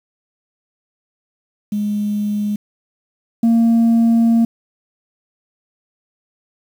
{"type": "tone pair in turn", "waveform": "sine", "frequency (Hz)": [207.7, 230.2], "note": ["G#3", "A#3"], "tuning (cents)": [0, -22], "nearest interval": "major second", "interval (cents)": 178, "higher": "second", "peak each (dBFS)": [-16, -7], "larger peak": "second", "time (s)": [[1.72, 2.56], [3.43, 4.45]], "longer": "second", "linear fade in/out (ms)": 5, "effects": ["tanh soft clip ceiling -9 dBFS", "7-bit"]}